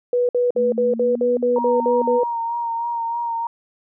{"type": "tone bursts", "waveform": "sine", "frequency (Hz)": 489.8, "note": "B4", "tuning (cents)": -14, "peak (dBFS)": -15, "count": 10, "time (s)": [0.13, 2.234], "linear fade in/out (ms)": 2, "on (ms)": 160, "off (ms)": 56}
{"type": "tone with pitch glide", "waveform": "sine", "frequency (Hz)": [224.1, 243], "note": ["A3", "B3"], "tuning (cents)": [32, -28], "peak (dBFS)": -25, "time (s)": [0.55, 2.2], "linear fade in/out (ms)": 50, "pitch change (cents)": 140, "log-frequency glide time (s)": [0.87, 1.29]}
{"type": "tone with vibrato", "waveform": "sine", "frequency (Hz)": 932.3, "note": "A#5", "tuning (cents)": 0, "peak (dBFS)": -21, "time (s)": [1.56, 3.47], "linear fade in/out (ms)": 2, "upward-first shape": "sine", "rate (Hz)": 3.2, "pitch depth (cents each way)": 26}
{"effects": []}